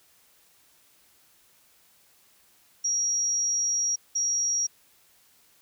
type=tone bursts at uneven times; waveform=sine; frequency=5680 Hz; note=F8; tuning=28 cents sharp; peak=-23 dBFS; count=2; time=2.84-3.96 / 4.15-4.67 s; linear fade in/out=10 ms; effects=white hiss -61 dBFS RMS until 5.61 s